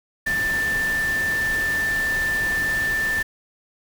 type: tone in noise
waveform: sine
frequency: 1774 Hz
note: A6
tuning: 14 cents sharp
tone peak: -20 dBFS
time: 0.26-3.23 s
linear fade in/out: 10 ms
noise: pink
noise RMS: -32 dBFS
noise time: 0.26-3.23 s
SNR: +9 dB
effects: none